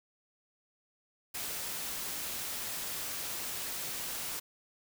white noise, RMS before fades -38 dBFS, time 1.34-4.4 s, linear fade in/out 10 ms, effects none

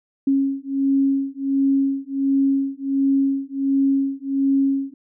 sine beating tone pair, 272.7 / 274.1 Hz, C#4 / C#4, -28 / -19 cents, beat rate 1.4 Hz, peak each -20 dBFS, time 0.27-4.94 s, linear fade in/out 5 ms, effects none

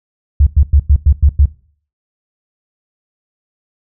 sine tone bursts, 71.3 Hz, C#2, 49 cents sharp, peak -4 dBFS, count 7, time 0.4-1.457 s, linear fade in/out 5 ms, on 67 ms, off 98 ms, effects noise-tail reverb RT60 0.5 s tail -20 dB re dry

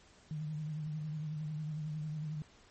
sine tone with vibrato, 153.3 Hz, D#3, 25 cents flat, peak -36 dBFS, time 0.31-2.42 s, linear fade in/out 0 ms, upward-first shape triangle, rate 11 Hz, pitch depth 56 cents each way, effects pink hiss -62 dBFS RMS until 2.7 s + MP3 32 kbps

